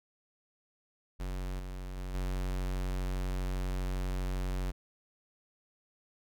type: tone with level steps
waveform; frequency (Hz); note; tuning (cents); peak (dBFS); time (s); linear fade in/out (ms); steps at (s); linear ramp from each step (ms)
square; 46.25; F#1; 0; -35 / -39 / -37 / -32; 1.19-4.72; 20; 1.59 / 1.97 / 2.14; 5
effects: none